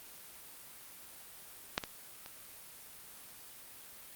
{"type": "clicks", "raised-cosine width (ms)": 0.2, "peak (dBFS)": [-12, -20, -28], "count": 3, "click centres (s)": [1.779, 1.838, 2.261], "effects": ["white hiss -52 dBFS RMS until 4.15 s", "Opus 32 kbps"]}